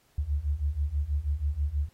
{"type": "beating tone pair", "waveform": "sine", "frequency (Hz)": [69.3, 75.5], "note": ["C#2", "D2"], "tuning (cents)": [0, 48], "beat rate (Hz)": 6.2, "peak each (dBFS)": [-30, -28], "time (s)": [0.18, 1.89], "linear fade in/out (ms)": 5, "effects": ["pink hiss -66 dBFS RMS until 1.93 s", "AAC 48 kbps"]}